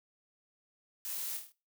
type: noise with echo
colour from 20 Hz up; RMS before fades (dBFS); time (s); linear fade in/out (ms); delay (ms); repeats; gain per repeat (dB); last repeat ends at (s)
blue; -40; 1.05-1.37; 0; 25; 6; -4; 1.52
effects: noise-tail reverb RT60 0.3 s tail -19 dB re dry